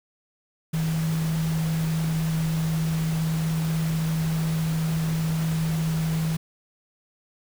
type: tone in noise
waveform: sine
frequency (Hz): 160.6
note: E3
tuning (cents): -45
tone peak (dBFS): -22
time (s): 0.73-6.37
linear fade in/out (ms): 10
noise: pink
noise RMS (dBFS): -36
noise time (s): 0.73-6.37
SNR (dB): +11
effects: none